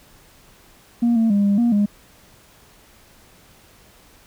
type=tone with pitch steps; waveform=sine; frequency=236.3 / 225.8 / 202.2 / 201.1 / 237.1 / 205.1 Hz; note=A#3 / A3 / G#3 / G3 / A#3 / G#3; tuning=+24 / +45 / -46 / +44 / +30 / -21 cents; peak=-12 dBFS; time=1.02-1.86 s; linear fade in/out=10 ms; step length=140 ms; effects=tanh soft clip ceiling -12 dBFS + pink hiss -51 dBFS RMS until 4.26 s